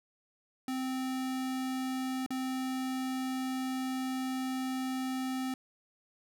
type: tone with dropouts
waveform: square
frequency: 260 Hz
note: C4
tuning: 11 cents flat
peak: -33 dBFS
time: 0.68-5.54 s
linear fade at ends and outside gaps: 2 ms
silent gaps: 2.263-2.305 s
effects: none